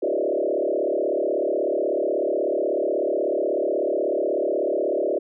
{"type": "tone with frequency modulation", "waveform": "sine", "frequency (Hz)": 480.1, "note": "B4", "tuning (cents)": -49, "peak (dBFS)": -20, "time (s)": [0.02, 5.19], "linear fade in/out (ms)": 10, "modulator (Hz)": 36.3, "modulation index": 4, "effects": []}